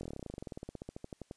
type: slowing click train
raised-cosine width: 2 ms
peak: -28 dBFS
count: 27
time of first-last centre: 0.01-1.311 s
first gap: 22 ms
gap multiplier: 1.06
effects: white hiss -71 dBFS RMS until 1.36 s + resampled to 22050 Hz